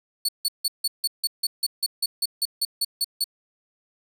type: tone bursts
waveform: sawtooth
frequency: 4435 Hz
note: C#8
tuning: in tune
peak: -18 dBFS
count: 16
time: 0.25-3.242 s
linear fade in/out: 5 ms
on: 37 ms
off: 160 ms
effects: none